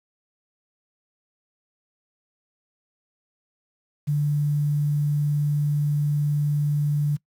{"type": "tone with quantisation", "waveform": "sine", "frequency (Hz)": 146.83, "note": "D3", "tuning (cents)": 0, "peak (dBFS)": -19, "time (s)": [4.07, 7.17], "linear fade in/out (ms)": 20, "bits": 8, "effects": ["noise-tail reverb RT60 0.1 s tail -21 dB re dry"]}